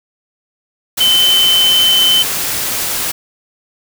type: tone in noise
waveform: sine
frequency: 3062 Hz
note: G7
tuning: 41 cents flat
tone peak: -8 dBFS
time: 1-2.23 s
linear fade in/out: 10 ms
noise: white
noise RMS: -18 dBFS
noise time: 0.97-3.12 s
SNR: +7 dB
effects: none